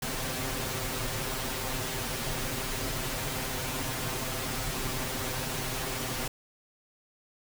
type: noise with comb filter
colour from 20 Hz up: pink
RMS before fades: -33 dBFS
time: 0.02-6.28 s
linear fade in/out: 5 ms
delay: 7.7 ms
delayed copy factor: +1
effects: none